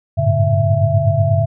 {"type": "tone cluster", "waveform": "sine", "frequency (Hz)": [96.5, 104.1, 112.9, 142.6, 666], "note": ["G2", "G#2", "A2", "C#3", "E5"], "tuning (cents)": [-27, 5, 45, 49, 18], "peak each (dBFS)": -18, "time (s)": [0.17, 1.46], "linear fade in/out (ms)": 20, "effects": []}